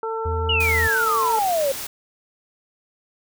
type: harmonic tone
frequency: 447.7 Hz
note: A4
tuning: 30 cents sharp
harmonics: 1 / 2 / 3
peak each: -26 / -29 / -31 dBFS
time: 0.03-1.39 s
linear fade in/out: 2 ms
type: tone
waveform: triangle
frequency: 82 Hz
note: E2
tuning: 9 cents flat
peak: -21 dBFS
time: 0.25-0.88 s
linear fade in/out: 10 ms
type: exponential sweep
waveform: sine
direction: down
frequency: 2960 to 530 Hz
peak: -18 dBFS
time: 0.49-1.72 s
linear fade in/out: 5 ms
type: noise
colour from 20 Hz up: white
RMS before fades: -31 dBFS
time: 0.6-1.87 s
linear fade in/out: 5 ms
effects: none